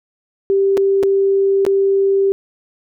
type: tone with dropouts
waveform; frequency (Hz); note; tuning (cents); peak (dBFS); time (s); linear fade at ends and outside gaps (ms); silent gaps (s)
sine; 392; G4; 0; -11; 0.5-2.32; 0; 0.771-0.776 / 1.029-1.034 / 1.651-1.665
effects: none